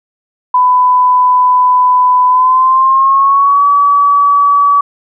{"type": "tone with pitch glide", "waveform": "sine", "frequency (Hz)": [1000, 1142.1], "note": ["B5", "D6"], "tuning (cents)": [21, -49], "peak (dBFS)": -5, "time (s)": [0.54, 4.81], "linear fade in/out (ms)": 5, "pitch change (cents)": 230, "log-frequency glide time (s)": [2.27, 3.66], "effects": []}